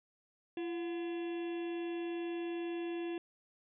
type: harmonic tone with a mistuned harmonic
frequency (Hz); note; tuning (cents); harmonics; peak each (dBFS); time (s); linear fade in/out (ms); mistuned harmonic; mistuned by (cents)
340.3; F4; -45; 1 / 2 / 3 / 5 / 6 / 7 / 8 / 9 / 10; -36 / -50 / -57 / -55 / -60 / -59 / -53 / -65 / -58; 0.57-3.18; 2; 2; +100
effects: none